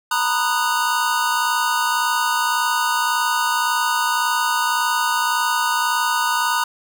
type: chord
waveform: square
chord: B major seventh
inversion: third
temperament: just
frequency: 926 / 987.8 / 1234.7 / 1481.6 Hz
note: A#5 / B5 / D#6 / F#6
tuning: -12 / 0 / -14 / +2 cents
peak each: -24 dBFS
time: 0.11-6.64 s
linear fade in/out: 5 ms
effects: none